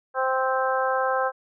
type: harmonic tone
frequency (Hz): 261.6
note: C4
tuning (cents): 0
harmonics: 2 / 3 / 4 / 5 / 6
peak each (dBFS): -25 / -27 / -28 / -29 / -30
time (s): 0.14-1.32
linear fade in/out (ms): 50
effects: none